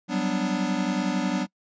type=chord; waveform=square; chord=G major seventh; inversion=third; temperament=equal; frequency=185 / 196 / 246.9 / 293.7 Hz; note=F#3 / G3 / B3 / D4; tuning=0 / 0 / 0 / 0 cents; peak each=-30 dBFS; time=0.08-1.47 s; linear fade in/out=50 ms; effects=noise-tail reverb RT60 0.1 s tail -25 dB re dry + resampled to 16000 Hz